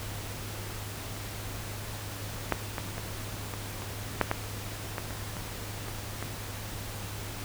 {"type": "clicks", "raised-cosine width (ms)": 0.5, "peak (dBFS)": [-9, -17, -21, -22, -24, -7, -11, -17, -25, -24, -24, -19], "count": 12, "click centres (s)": [2.523, 2.782, 2.981, 3.538, 3.821, 4.213, 4.314, 4.982, 5.107, 5.368, 5.884, 6.226], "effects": ["added 103 Hz sine -40 dBFS peak until 7.44 s", "pink hiss -40 dBFS RMS until 7.44 s"]}